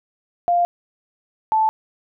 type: tone pair in turn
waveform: sine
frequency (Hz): 698.5 / 875.9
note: F5 / A5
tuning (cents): 0 / -8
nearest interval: major third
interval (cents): 392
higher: second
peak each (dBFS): -14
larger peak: neither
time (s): 0.48-0.65 / 1.52-1.69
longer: neither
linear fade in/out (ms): 0
effects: none